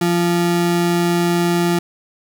square ring-modulated tone, 259.5 Hz, C4, 14 cents flat, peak -12 dBFS, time 0.01-1.79 s, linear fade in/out 5 ms, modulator 85.5 Hz, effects 8-bit

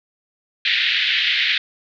white band-pass noise, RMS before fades -19 dBFS, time 0.65-1.58 s, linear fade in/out 2 ms, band 1700 to 3900 Hz, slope 48 dB/octave, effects none

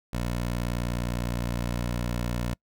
15% pulse tone, 59.6 Hz, A#1, 39 cents sharp, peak -21 dBFS, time 0.13-2.54 s, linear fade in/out 5 ms, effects noise-tail reverb RT60 0.1 s tail -26 dB re dry

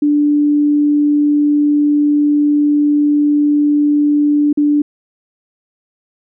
sine tone with dropouts, 293.7 Hz, D4, in tune, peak -9 dBFS, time 0.02-4.82 s, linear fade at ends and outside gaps 5 ms, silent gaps 4.529-4.573 s, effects none

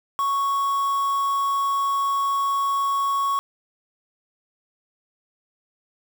triangle tone with quantisation, 1108.7 Hz, C#6, in tune, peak -18 dBFS, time 0.19-3.39 s, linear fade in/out 0 ms, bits 6, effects none

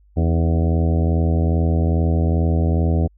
harmonic tone with a mistuned harmonic, 82.41 Hz, E2, in tune, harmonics 1 / 2 / 3 / 4 / 5 / 6 / 7 / 8 / 9, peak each -16 / -22 / -26 / -28 / -30 / -32 / -33 / -34 / -35 dBFS, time 0.16-3.08 s, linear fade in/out 20 ms, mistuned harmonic 4, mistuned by -60 cents, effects added 50 Hz sine -50 dBFS peak until 3.17 s

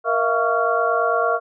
sine tone cluster, 469.1 / 646 / 695 / 1124 / 1383 Hz, A#4 / E5 / F5 / C#6 / F6, +11 / -35 / -9 / +24 / -17 cents, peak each -23 dBFS, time 0.04-1.4 s, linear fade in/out 50 ms, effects none

